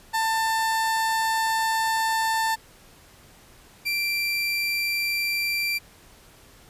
30% pulse tone pair in turn, 892 / 2356 Hz, A5 / D7, +23 / +5 cents, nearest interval octave + perfect fourth, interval 1682 cents, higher second, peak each -19 / -21 dBFS, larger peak first, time 0.13-2.56 / 3.85-5.79 s, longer first, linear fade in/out 20 ms, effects pink hiss -52 dBFS RMS until 6.69 s + resampled to 32000 Hz

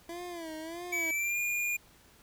25% pulse tone with vibrato, 333.7 Hz, E4, 21 cents sharp, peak -35 dBFS, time 0.09-1.11 s, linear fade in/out 2 ms, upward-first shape sine, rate 1.6 Hz, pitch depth 110 cents each way
square tone with pitch glide, 2286 to 2422 Hz, D7 to D#7, -47 to -47 cents, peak -30 dBFS, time 0.92-1.77 s, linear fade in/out 10 ms, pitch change +100 cents, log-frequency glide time 1.07-1.38 s
effects pink hiss -60 dBFS RMS until 2.22 s

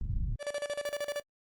pink low-pass noise, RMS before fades -32 dBFS, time 0.01-0.36 s, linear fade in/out 2 ms, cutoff 140 Hz, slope 24 dB/octave
45% pulse tone with tremolo, 580 Hz, D5, 22 cents flat, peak -31 dBFS, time 0.39-1.23 s, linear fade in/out 50 ms, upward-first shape square, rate 13 Hz, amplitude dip 80%
effects Opus 24 kbps

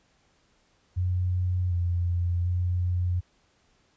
sine tone with pitch steps, 90.6 / 87.5 / 89.3 Hz, F#2 / F2 / F2, -36 / +4 / +39 cents, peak -23 dBFS, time 0.96-3.21 s, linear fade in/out 20 ms, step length 750 ms, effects pink hiss -66 dBFS RMS until 3.96 s + resampled to 16000 Hz

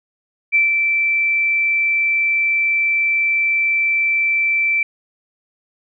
sine tone with ADSR envelope, 2333 Hz, D7, 12 cents flat, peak -10 dBFS, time 0.52-4.83 s, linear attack 29 ms, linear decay 150 ms, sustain -4 dB, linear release 3 ms, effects none

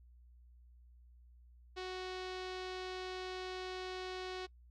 sawtooth tone with low-pass filter, 370 Hz, F#4, in tune, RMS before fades -43 dBFS, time 1.76-4.47 s, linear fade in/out 20 ms, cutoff 4300 Hz, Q 2, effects noise-tail reverb RT60 0.1 s tail -24 dB re dry + added 60 Hz sine -58 dBFS peak until 4.7 s

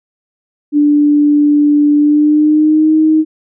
sine tone with pitch glide, 293.7 to 313 Hz, D4 to D#4, 0 to +10 cents, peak -6 dBFS, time 0.72-3.25 s, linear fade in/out 50 ms, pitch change +110 cents, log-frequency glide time 1.96-2.94 s, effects none

